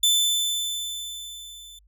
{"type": "tone with level ramp", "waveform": "sawtooth", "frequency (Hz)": 3524, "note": "A7", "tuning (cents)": 2, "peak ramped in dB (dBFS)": [-13, -40], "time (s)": [0.03, 1.79], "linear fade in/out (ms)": 5, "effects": ["added 50 Hz sine -55 dBFS peak until 1.87 s"]}